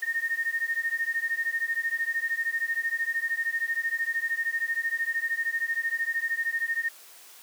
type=beating tone pair; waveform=sine; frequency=1832 / 1845 Hz; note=A#6 / A#6; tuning=-31 / -18 cents; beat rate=13 Hz; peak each=-29 dBFS; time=0.02-6.89 s; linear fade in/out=10 ms; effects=white hiss -50 dBFS RMS until 7.42 s + high-pass 400 Hz 12 dB/octave